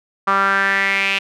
sawtooth tone with band-pass filter sweep, 196 Hz, G3, in tune, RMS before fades -17 dBFS, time 0.27-1.19 s, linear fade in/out 10 ms, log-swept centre 1200 to 2700 Hz, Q 5.1, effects none

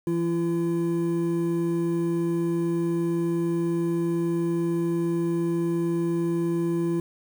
triangle tone pair together, 168 / 339.3 Hz, E3 / F4, +33 / -50 cents, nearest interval octave, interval 1217 cents, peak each -25 / -22 dBFS, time 0.07-7 s, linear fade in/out 2 ms, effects 8-bit

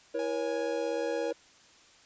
triangle chord, A# diminished, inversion second, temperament equal with one note detuned, 329.6 / 477.3 / 554.4 Hz, E4 / A#4 / C#5, 0 / +41 / 0 cents, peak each -35 / -30 / -32 dBFS, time 0.14-1.33 s, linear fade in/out 10 ms
sawtooth tone, 830.6 Hz, G#5, in tune, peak -36 dBFS, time 0.19-1.31 s, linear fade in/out 2 ms
effects white hiss -58 dBFS RMS until 2.05 s + resampled to 16000 Hz

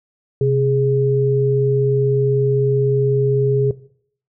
sine tone pair together, 130.6 / 414.6 Hz, C3 / G#4, -3 / -3 cents, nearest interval octave + minor sixth, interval 2000 cents, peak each -16 dBFS, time 0.41-3.71 s, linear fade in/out 2 ms, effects noise-tail reverb RT60 0.6 s tail -18 dB re dry

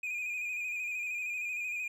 triangle tone with vibrato, 2456 Hz, D#7, 23 cents flat, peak -32 dBFS, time 0.03-1.88 s, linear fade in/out 5 ms, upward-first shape square, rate 13 Hz, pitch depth 37 cents each way, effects none

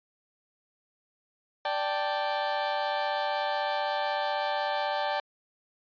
35% pulse chord, D suspended fourth, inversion none, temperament equal, 587.3 / 784 / 880 Hz, D5 / G5 / A5, 0 / 0 / 0 cents, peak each -30 dBFS, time 1.65-5.2 s, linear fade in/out 2 ms, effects resampled to 11025 Hz

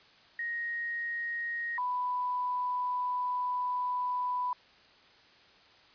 sine tone pair in turn, 1874 / 992.7 Hz, A#6 / B5, +9 / +9 cents, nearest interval major seventh, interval 1100 cents, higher first, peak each -32 / -29 dBFS, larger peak second, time 0.39-1.78 / 1.78-4.53 s, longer second, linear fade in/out 2 ms, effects white hiss -59 dBFS RMS until 5.94 s + resampled to 11025 Hz

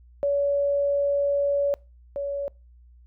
sine tone pair in turn, 567 / 564 Hz, C#5 / C#5, +39 / +30 cents, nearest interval unison, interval 9 cents, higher first, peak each -20 / -26 dBFS, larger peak first, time 0.23-1.74 / 2.16-2.48 s, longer first, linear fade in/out 0 ms, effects noise-tail reverb RT60 0.3 s tail -26 dB re dry + added 60 Hz sine -49 dBFS peak until 3.06 s

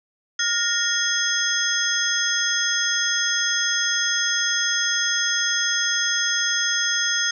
sine tone cluster, 1416 / 1849 / 3329 / 5120 / 6300 Hz, F6 / A#6 / G#7 / D#8 / G8, +23 / -15 / +3 / +49 / +8 cents, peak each -26 dBFS, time 0.39-7.31 s, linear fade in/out 5 ms, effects none

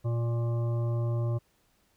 harmonic tone, 117.5 Hz, A#2, 14 cents sharp, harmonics 1 / 3 / 5 / 7 / 9 / 10, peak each -26 / -39 / -40 / -52 / -48 / -54 dBFS, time 0.04-1.39 s, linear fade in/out 20 ms, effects pink hiss -69 dBFS RMS until 1.96 s

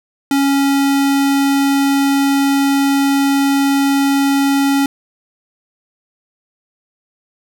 square tone, 277.3 Hz, C#4, 1 cent sharp, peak -12 dBFS, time 0.31-4.86 s, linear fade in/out 2 ms, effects none

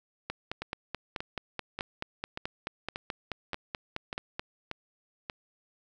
two click trains, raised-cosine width 0.3 ms, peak -17 / -19 dBFS, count 20 / 9, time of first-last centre 0.3-4.395 / 0.62-5.298 s, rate 4.64 / 1.71 Hz, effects none

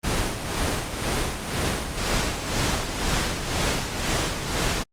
pink noise with tremolo, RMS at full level -23 dBFS, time 0.03-4.84 s, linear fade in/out 20 ms, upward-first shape sine, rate 2 Hz, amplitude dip 55%, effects low-pass 9000 Hz 12 dB/octave + Opus 32 kbps

